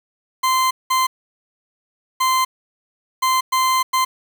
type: tone bursts at uneven times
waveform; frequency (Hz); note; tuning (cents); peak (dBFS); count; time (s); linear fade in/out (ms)
40% pulse; 1038; C6; -14; -14; 6; 0.43-0.71 / 0.9-1.07 / 2.2-2.45 / 3.22-3.41 / 3.52-3.83 / 3.93-4.05; 10
effects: 7-bit